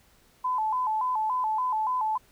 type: tone with vibrato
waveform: sine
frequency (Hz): 937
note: A#5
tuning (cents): +9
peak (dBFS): -24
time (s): 0.44-2.18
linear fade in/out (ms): 10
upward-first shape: square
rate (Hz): 3.5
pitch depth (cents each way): 130
effects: pink hiss -61 dBFS RMS until 2.31 s